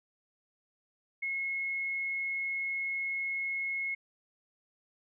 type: tone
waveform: sine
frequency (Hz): 2172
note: C#7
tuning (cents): -36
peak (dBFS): -31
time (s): 1.22-3.95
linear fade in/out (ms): 10
effects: none